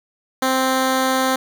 10% pulse tone, 261.6 Hz, C4, in tune, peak -8 dBFS, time 0.42-1.36 s, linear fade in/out 5 ms, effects none

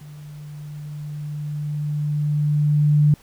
sine tone with level ramp, 148.5 Hz, D3, 20 cents sharp, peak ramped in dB -37 to -11 dBFS, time 0.01-3.14 s, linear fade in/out 2 ms, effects pink hiss -52 dBFS RMS until 3.22 s

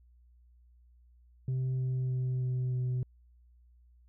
sine tone with pitch steps, 129.6 / 128.7 / 127.82 / 126.93 / 126.06 Hz, C3 / C3 / C3 / B2 / B2, -16 / -28 / -40 / +48 / +36 cents, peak -26 dBFS, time 1.48-3.03 s, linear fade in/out 2 ms, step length 310 ms, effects tanh soft clip ceiling -28 dBFS + added 60 Hz sine -58 dBFS peak until 4.08 s

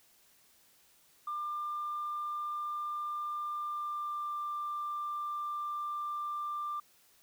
sine tone with pitch glide, 1195 to 1186.7 Hz, D6 to D6, +30 to +18 cents, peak -33 dBFS, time 1.27-6.8 s, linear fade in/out 5 ms, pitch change -12 cents, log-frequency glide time 3.49-4.33 s, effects tanh soft clip ceiling -30 dBFS + white hiss -65 dBFS RMS until 7.22 s

